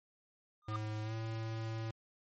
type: tone with exponential growth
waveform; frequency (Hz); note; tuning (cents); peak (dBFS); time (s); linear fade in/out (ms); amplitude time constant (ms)
triangle; 1215; D#6; -42; -32; 0.62-0.76; 1; 30
type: tone with pitch glide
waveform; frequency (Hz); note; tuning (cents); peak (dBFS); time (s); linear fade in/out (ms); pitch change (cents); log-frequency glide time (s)
square; 107.7 to 112.01; A2 to A2; -37 to +31; -38; 0.68-1.91; 5; +68; 1.03-1.14
effects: low-pass 6000 Hz 12 dB/octave + MP3 32 kbps